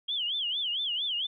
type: tone with vibrato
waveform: sine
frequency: 3170 Hz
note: G7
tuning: 19 cents sharp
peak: -28 dBFS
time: 0.08-1.27 s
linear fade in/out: 10 ms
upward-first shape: sine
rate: 4.4 Hz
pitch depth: 200 cents each way
effects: none